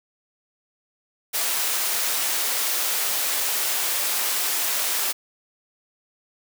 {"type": "high-pass noise", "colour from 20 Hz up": "white", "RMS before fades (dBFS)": -24, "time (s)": [1.33, 5.13], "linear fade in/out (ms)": 20, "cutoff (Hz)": 460, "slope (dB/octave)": 12, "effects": []}